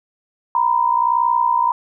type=tone pair together; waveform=sine; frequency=943.6 / 1005 Hz; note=A#5 / B5; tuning=+21 / +30 cents; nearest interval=minor second; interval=109 cents; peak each=-16 / -17 dBFS; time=0.55-1.72 s; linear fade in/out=2 ms; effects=none